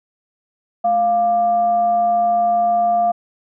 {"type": "tone with frequency modulation", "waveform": "sine", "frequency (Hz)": 698.5, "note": "F5", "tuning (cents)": 0, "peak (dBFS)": -13, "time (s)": [0.84, 3.12], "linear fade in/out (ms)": 10, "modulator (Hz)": 484, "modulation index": 0.23, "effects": []}